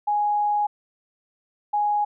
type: tone pair in turn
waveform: sine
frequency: 830.6 / 830.6 Hz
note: G#5 / G#5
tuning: 0 / 0 cents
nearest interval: unison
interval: 0 cents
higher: neither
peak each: -19 dBFS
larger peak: neither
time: 0.07-0.67 / 1.73-2.05 s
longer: first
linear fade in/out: 10 ms
effects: none